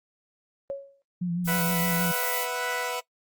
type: tone with exponential decay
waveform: sine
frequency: 554 Hz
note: C#5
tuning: 1 cent flat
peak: -26 dBFS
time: 0.7-1.02 s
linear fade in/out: 0 ms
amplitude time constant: 68 ms
type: tone with vibrato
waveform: sine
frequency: 174.61 Hz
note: F3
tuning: in tune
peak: -25 dBFS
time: 1.21-2.12 s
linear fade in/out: 10 ms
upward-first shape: sine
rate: 6.4 Hz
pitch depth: 46 cents each way
type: noise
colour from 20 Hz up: violet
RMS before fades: -30 dBFS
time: 1.44-2.47 s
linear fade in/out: 50 ms
type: chord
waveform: 15% pulse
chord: B suspended fourth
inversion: none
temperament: equal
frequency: 493.9 / 659.3 / 740 Hz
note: B4 / E5 / F#5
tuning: 0 / 0 / 0 cents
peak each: -24 / -28 / -27 dBFS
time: 1.47-3.01 s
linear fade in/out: 20 ms
effects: noise-tail reverb RT60 0.1 s tail -20 dB re dry + Opus 32 kbps